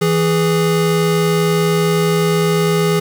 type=tone pair together; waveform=square; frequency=164.81 / 414 Hz; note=E3 / G#4; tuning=0 / -5 cents; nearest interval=octave + major third; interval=1595 cents; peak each=-16 dBFS; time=0.01-3 s; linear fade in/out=10 ms; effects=7-bit